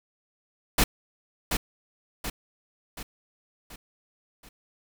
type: noise with echo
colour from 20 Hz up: pink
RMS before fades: -20 dBFS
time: 0.78-0.84 s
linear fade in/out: 5 ms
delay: 730 ms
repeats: 5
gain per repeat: -6 dB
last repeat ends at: 4.49 s
effects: none